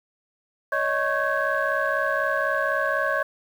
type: tone cluster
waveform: sine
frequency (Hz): 562 / 626 / 1099 / 1543 / 1659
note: C#5 / D#5 / C#6 / G6 / G#6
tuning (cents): +24 / +10 / -15 / -28 / -2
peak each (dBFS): -27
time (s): 0.72-3.23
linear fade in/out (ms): 5
effects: tanh soft clip ceiling -13 dBFS + 8-bit